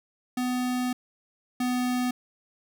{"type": "tone pair in turn", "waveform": "square", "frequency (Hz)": [250, 249.1], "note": ["B3", "B3"], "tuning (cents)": [21, 15], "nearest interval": "unison", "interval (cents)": 6, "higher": "first", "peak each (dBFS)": [-26, -25], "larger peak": "second", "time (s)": [[0.37, 0.93], [1.6, 2.11]], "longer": "first", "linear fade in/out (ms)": 5, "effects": []}